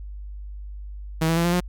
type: tone with pitch steps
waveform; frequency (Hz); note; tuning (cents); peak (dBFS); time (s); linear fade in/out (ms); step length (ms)
sawtooth; 160.6 / 164.83 / 169.17 / 173.62 / 178.2; E3 / E3 / E3 / F3 / F3; -45 / 0 / +45 / -10 / +35; -15; 1.21-1.605; 10; 79
effects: added 50 Hz sine -33 dBFS peak until 1.68 s